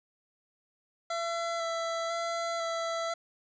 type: tone with vibrato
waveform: 25% pulse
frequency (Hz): 670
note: E5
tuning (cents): +28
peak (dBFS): -27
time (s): 1.1-3.14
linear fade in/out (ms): 5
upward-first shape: square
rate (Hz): 1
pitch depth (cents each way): 13
effects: resampled to 16000 Hz + 10-bit